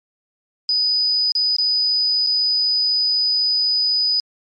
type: tone with dropouts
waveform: sine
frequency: 4978 Hz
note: D#8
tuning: in tune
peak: -15 dBFS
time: 0.69-4.2 s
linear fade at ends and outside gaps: 1 ms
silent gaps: 1.32-1.352 / 1.565-1.584 / 2.265-2.27 s
effects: MP3 48 kbps